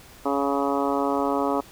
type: harmonic tone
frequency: 140 Hz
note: C#3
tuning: 18 cents sharp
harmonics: 2 / 3 / 4 / 5 / 6 / 7 / 8 / 9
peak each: -26 / -28 / -29 / -30 / -31 / -31 / -32 / -33 dBFS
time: 0.25-1.61 s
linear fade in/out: 10 ms
effects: pink hiss -48 dBFS RMS until 1.71 s